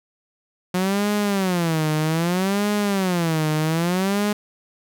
sawtooth tone with vibrato, 178.8 Hz, F3, 41 cents sharp, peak -15 dBFS, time 0.74-4.33 s, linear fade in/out 5 ms, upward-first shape sine, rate 0.63 Hz, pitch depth 260 cents each way, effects none

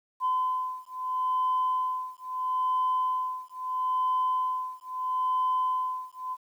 sine beating tone pair, 1019 / 1019.76 Hz, C6 / C6, -46 / -45 cents, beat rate 0.76 Hz, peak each -28 dBFS, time 0.2-6.37 s, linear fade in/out 50 ms, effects tanh soft clip ceiling -19 dBFS + 10-bit

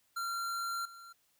square tone with level steps, 1374 Hz, F6, 29 cents flat, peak -35 / -50 dBFS, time 0.16-1.13 s, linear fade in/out 10 ms, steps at 0.85 s, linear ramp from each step 5 ms, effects white hiss -73 dBFS RMS until 1.39 s

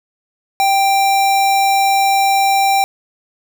sine tone with sample-and-hold, 784 Hz, G5, in tune, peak -10 dBFS, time 0.6-2.84 s, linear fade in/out 0 ms, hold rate 3150 Hz, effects none

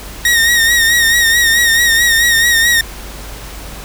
sawtooth tone with vibrato, 1864.7 Hz, A#6, in tune, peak -5 dBFS, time 0.25-2.81 s, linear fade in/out 2 ms, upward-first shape sine, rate 4.6 Hz, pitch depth 50 cents each way, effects added 50 Hz sine -29 dBFS peak until 3.84 s + pink hiss -31 dBFS RMS until 3.84 s

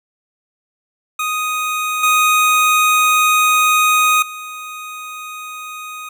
25% pulse tone with level steps, 1246 Hz, D#6, 2 cents sharp, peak -14 / -7 / -24 dBFS, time 1.19-6.09 s, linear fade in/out 5 ms, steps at 2.03 / 4.22 s, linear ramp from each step 5 ms, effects none

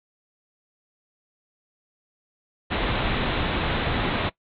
pink low-pass noise, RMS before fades -25 dBFS, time 2.7-4.3 s, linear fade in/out 20 ms, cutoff 3900 Hz, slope 96 dB/octave, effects noise-tail reverb RT60 0.1 s tail -20 dB re dry

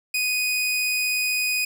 sawtooth tone, 2489 Hz, D#7, in tune, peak -18 dBFS, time 0.14-1.65 s, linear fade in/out 5 ms, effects none

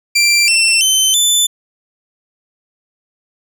20% pulse tone with pitch steps, 2359 / 2694 / 3077 / 3514 Hz, D7 / E7 / G7 / A7, +7 / +37 / -33 / -3 cents, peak -4 dBFS, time 0.15-1.47 s, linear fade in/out 10 ms, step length 330 ms, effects none

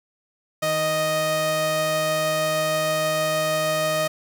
sawtooth tone pair together, 157.16 / 622.3 Hz, D#3 / D#5, +18 / 0 cents, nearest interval 2 octaves, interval 2382 cents, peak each -27 / -17 dBFS, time 0.62-4.08 s, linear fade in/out 10 ms, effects none

